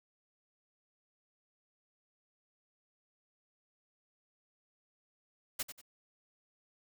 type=noise with echo; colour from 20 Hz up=white; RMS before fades=-35 dBFS; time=5.59-5.63 s; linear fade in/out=10 ms; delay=93 ms; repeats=2; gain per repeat=-10 dB; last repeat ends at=5.816 s; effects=none